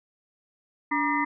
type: tone cluster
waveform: sine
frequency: 290 / 953 / 1195 / 1815 / 2033 Hz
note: D4 / A#5 / D6 / A#6 / B6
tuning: -22 / +38 / +30 / -47 / +50 cents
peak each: -28 / -27 / -31 / -33 / -29 dBFS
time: 0.91-1.25 s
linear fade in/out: 10 ms
effects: none